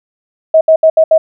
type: tone bursts at uneven times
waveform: sine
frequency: 638 Hz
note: D#5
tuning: 43 cents sharp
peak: -3 dBFS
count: 5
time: 0.54-0.61 / 0.68-0.76 / 0.83-0.9 / 0.97-1.04 / 1.11-1.18 s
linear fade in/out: 5 ms
effects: none